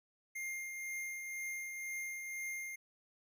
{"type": "tone with tremolo", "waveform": "square", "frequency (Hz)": 2115, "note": "C7", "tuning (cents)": 18, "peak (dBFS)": -39, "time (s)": [0.35, 2.76], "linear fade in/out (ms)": 10, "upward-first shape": "triangle", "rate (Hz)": 2, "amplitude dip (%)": 40, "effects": []}